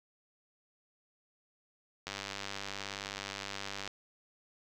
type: click train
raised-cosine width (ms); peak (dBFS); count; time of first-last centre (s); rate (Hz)
0.2; -21; 180; 2.07-3.876; 99.1
effects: none